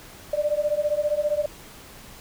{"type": "beating tone pair", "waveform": "sine", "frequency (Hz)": [587.3, 602.3], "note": ["D5", "D5"], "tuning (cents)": [0, 44], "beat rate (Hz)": 15, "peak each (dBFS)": -24, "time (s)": [0.33, 1.46], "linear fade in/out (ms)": 5, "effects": ["pink hiss -45 dBFS RMS until 2.2 s"]}